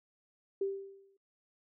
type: tone with exponential decay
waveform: sine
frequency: 392 Hz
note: G4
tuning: in tune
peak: -28 dBFS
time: 0.61-1.17 s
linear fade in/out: 5 ms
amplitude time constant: 120 ms
effects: noise-tail reverb RT60 0.4 s tail -24 dB re dry